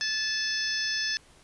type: harmonic tone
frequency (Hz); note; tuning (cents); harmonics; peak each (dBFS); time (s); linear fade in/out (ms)
870; A5; -20; 2 / 3 / 4 / 5 / 6 / 7; -31 / -39 / -38 / -38 / -30 / -38; 0.01-1.17; 0
effects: pink hiss -57 dBFS RMS until 1.43 s + resampled to 24000 Hz